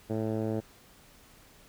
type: tone with low-pass filter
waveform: 10% pulse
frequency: 110 Hz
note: A2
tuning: in tune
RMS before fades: -31 dBFS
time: 0.09-0.61 s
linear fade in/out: 20 ms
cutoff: 570 Hz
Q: 0.89
effects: pink hiss -57 dBFS RMS until 1.68 s